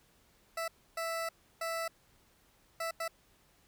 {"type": "tone bursts at uneven times", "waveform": "20% pulse", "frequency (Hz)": 660, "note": "E5", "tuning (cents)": 2, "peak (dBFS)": -29, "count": 5, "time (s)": [[0.57, 0.68], [0.97, 1.29], [1.61, 1.88], [2.8, 2.91], [3, 3.08]], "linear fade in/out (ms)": 5, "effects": ["pink hiss -67 dBFS RMS until 3.67 s"]}